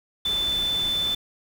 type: tone in noise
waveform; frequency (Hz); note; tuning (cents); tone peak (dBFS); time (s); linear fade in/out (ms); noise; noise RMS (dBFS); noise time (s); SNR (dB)
sine; 3520; A7; 0; -22; 0.25-1.15; 5; pink; -36; 0.25-1.15; +11
effects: none